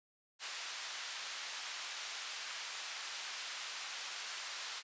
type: band-pass noise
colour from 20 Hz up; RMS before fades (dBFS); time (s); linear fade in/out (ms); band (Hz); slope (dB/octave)
white; -44; 0.39-4.83; 50; 1000 to 5300; 12
effects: resampled to 16000 Hz